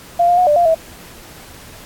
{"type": "tone with pitch steps", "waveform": "sine", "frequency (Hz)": [693, 705, 725, 592, 695, 648], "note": ["F5", "F5", "F#5", "D5", "F5", "E5"], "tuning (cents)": [-14, 16, -35, 14, -9, -30], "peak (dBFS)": -9, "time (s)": [0.19, 0.748], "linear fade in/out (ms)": 10, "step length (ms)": 93, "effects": ["pink hiss -39 dBFS RMS until 1.85 s", "AAC 64 kbps"]}